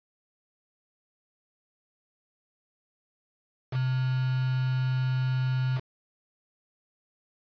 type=tone with quantisation; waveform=sine; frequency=128.9 Hz; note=C3; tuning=26 cents flat; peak=-24 dBFS; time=3.71-5.81 s; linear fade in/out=50 ms; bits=6; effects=resampled to 11025 Hz